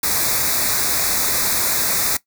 white band-stop noise, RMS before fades -19 dBFS, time 0.03-2.17 s, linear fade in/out 5 ms, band 2500 to 3600 Hz, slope 96 dB/octave, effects noise-tail reverb RT60 0.1 s tail -18 dB re dry

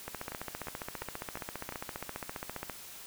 two click trains, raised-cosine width 0.5 ms, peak -24 / -22 dBFS, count 5 / 40, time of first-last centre 0.32-1.724 / 0.08-2.697 s, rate 2.85 / 14.9 Hz, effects white hiss -48 dBFS RMS until 3.06 s

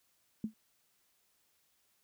sine tone with exponential decay, 217.7 Hz, A3, 18 cents flat, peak -29 dBFS, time 0.44-0.54 s, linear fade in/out 2 ms, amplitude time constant 21 ms, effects white hiss -74 dBFS RMS until 2.03 s

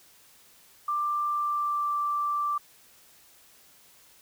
sine tone with pitch glide, 1183 to 1172.8 Hz, D6 to D6, +12 to -3 cents, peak -25 dBFS, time 0.88-2.58 s, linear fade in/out 5 ms, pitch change -15 cents, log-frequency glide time 1.25-1.94 s, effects white hiss -57 dBFS RMS until 4.21 s

